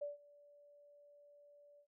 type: tone with ADSR envelope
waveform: sine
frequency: 580 Hz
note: D5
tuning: 22 cents flat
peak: -38 dBFS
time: 0.01-1.87 s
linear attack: 12 ms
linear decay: 150 ms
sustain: -23 dB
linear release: 79 ms
effects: none